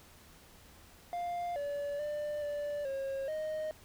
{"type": "tone with pitch steps", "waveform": "triangle", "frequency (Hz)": [700, 574, 594, 584, 542, 621], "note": ["F5", "D5", "D5", "D5", "C#5", "D#5"], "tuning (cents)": [4, -40, 20, -10, -39, -3], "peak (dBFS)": -32, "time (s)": [1.13, 3.71], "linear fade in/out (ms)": 0, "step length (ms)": 430, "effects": ["added 81 Hz sine -66 dBFS peak until 3.84 s", "pink hiss -58 dBFS RMS until 3.84 s"]}